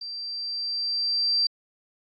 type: tone with level ramp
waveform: sine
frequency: 4700 Hz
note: D8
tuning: 1 cent sharp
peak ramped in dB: -33 to -19 dBFS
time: 0.01-1.47 s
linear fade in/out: 5 ms
effects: AAC 64 kbps